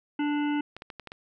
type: harmonic tone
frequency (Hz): 293.7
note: D4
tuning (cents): 0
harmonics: 1 / 3 / 5 / 7 / 9 / 10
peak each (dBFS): -25 / -35 / -39 / -42 / -44 / -45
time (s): 0.19-0.61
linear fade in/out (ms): 5
type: clicks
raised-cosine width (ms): 0.3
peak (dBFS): -24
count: 6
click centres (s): 0.766 / 0.821 / 0.902 / 0.997 / 1.073 / 1.119
effects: none